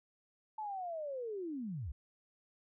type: linear sweep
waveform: sine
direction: down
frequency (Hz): 880 to 56.2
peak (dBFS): -38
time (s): 0.58-1.92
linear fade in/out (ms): 5
effects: none